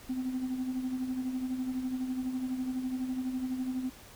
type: tone with tremolo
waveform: sine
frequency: 256.7 Hz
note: C4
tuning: 33 cents flat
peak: -27 dBFS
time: 0.09-3.9 s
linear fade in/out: 10 ms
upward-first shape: sine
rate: 12 Hz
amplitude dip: 60%
effects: tanh soft clip ceiling -27 dBFS + pink hiss -52 dBFS RMS until 4.15 s